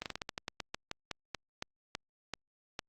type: slowing click train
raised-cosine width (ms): 0.2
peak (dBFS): -19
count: 17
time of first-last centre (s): 0.02-2.792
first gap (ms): 38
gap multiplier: 1.18
effects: Opus 32 kbps